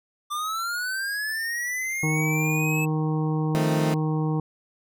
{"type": "linear sweep", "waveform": "square", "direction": "up", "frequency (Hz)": [1175, 2623], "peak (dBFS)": -27, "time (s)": [0.3, 2.86], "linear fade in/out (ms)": 20}
{"type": "harmonic tone", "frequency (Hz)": 155.56, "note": "D#3", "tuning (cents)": 0, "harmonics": [1, 2, 3, 5, 6, 7], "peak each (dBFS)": [-23, -29, -33, -37, -39, -40], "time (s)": [2.03, 4.4], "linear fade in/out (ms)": 2}
{"type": "chord", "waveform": "20% pulse", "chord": "F dominant seventh", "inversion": "none", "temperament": "equal", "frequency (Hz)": [174.61, 220, 261.6, 311.1], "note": ["F3", "A3", "C4", "Eb4"], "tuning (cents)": [0, 0, 0, 0], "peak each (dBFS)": [-26, -23, -29, -28], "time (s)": [3.55, 3.94], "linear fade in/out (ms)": 0}
{"effects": []}